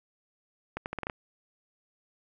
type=accelerating click train; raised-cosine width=0.5 ms; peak=-18 dBFS; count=7; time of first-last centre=0.77-1.098 s; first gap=89 ms; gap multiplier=0.8; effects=none